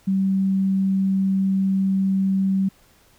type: tone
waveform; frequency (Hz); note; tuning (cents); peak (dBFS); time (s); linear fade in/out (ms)
sine; 192.5; G3; -31; -17; 0.07-2.69; 10
effects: pink hiss -56 dBFS RMS until 3.18 s